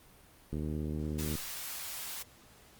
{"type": "click train", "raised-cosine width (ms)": 3, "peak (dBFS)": -24, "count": 64, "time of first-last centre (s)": [0.53, 1.354], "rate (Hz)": 76.5}
{"type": "high-pass noise", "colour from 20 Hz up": "white", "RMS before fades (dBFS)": -41, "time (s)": [1.18, 2.23], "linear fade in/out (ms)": 10, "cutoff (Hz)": 720, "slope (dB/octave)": 12}
{"effects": ["pink hiss -59 dBFS RMS until 2.79 s", "Opus 32 kbps"]}